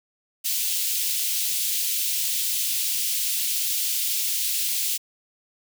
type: high-pass noise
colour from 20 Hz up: white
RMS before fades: -25 dBFS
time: 0.44-4.98 s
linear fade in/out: 20 ms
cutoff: 2700 Hz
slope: 24 dB/octave
effects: none